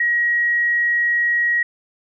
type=tone; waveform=sine; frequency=1900 Hz; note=A#6; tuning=33 cents sharp; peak=-15 dBFS; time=0-1.63 s; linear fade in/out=5 ms; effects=none